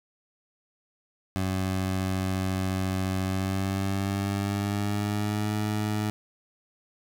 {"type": "tone with pitch glide", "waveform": "20% pulse", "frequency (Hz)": [94.3, 105.85], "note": ["F#2", "G#2"], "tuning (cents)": [33, 33], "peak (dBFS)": -21, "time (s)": [1.36, 6.1], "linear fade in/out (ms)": 0, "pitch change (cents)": 200, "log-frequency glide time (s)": [3.22, 5.56], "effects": []}